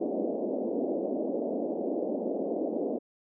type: band-pass noise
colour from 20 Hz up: pink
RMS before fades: -31 dBFS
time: 0-2.99 s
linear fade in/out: 20 ms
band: 230 to 650 Hz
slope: 48 dB/octave
effects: none